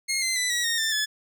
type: tone with pitch steps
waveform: 15% pulse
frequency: 2146 / 2068 / 1993.1 / 1920.7 / 1851 / 1783.8 / 1719.1 Hz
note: C7 / C7 / B6 / B6 / A#6 / A6 / A6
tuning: +43 / -21 / +15 / -49 / -13 / +23 / -41 cents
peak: -17 dBFS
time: 0.08-1.06 s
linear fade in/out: 20 ms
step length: 140 ms
effects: none